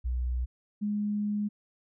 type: tone pair in turn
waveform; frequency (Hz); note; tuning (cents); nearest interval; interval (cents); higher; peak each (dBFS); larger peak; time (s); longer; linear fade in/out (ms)
sine; 61.74 / 207.7; B1 / G#3; 0 / 0; octave + major sixth; 2100; second; -27; neither; 0.04-0.46 / 0.81-1.49; second; 20
effects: none